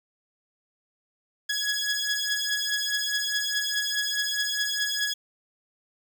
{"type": "beating tone pair", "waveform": "15% pulse", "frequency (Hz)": [1673, 1677.8], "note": ["G#6", "G#6"], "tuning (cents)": [12, 17], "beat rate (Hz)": 4.8, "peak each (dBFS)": -22, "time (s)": [1.49, 5.14], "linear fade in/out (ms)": 10, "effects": []}